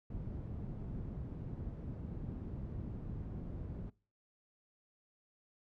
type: low-pass noise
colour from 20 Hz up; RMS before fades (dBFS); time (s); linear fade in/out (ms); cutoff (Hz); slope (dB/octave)
white; -43; 0.1-3.9; 5; 150; 12
effects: noise-tail reverb RT60 0.4 s tail -24 dB re dry